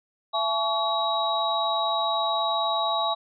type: tone cluster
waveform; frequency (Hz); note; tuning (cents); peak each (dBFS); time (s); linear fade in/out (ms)
sine; 673 / 854 / 1125 / 3833; E5 / G#5 / C#6 / A#7; +36 / +48 / +25 / +47; -28; 0.33-3.15; 20
effects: none